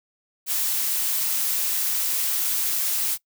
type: noise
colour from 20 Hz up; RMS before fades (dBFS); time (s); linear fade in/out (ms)
blue; -24; 0.46-3.18; 50
effects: noise-tail reverb RT60 0.1 s tail -21 dB re dry